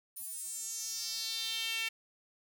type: tone with high-pass filter sweep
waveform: sawtooth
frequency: 450.2 Hz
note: A4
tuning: 40 cents sharp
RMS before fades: -38 dBFS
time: 0.16-1.89 s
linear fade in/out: 10 ms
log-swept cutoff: 11000 to 2500 Hz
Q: 3.5
effects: none